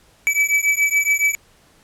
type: beating tone pair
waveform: square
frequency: 2294 / 2301.1 Hz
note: D7 / D7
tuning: -41 / -36 cents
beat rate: 7.1 Hz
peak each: -19 dBFS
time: 0.27-1.35 s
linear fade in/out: 0 ms
effects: pink hiss -54 dBFS RMS until 1.83 s + low-pass 12000 Hz 12 dB/octave